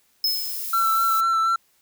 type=tone with exponential decay; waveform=square; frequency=5180 Hz; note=E8; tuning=31 cents flat; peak=-18 dBFS; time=0.24-0.84 s; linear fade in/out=2 ms; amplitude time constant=130 ms
type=noise; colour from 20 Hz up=violet; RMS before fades=-30 dBFS; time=0.26-1.21 s; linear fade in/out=10 ms
type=tone with vibrato; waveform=triangle; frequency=1339 Hz; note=E6; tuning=27 cents sharp; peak=-16 dBFS; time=0.73-1.56 s; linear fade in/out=5 ms; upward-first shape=sine; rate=4.1 Hz; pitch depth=19 cents each way
effects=white hiss -63 dBFS RMS until 1.81 s